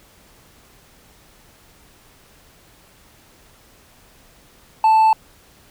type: tone with hard clipping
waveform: sine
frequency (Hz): 880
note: A5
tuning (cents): 0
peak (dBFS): -11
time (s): 4.84-5.13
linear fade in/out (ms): 2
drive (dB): 2
effects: pink hiss -51 dBFS RMS until 5.7 s